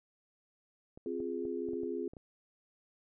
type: clicks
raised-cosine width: 2 ms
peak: -36 dBFS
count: 8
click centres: 0.975 / 1.203 / 1.453 / 1.687 / 1.734 / 1.834 / 2.135 / 2.168 s
type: chord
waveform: sine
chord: F minor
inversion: second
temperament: equal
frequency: 261.6 / 349.2 / 415.3 Hz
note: C4 / F4 / Ab4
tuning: 0 / 0 / 0 cents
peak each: -40 / -38 / -38 dBFS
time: 1.06-2.08 s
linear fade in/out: 2 ms
effects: none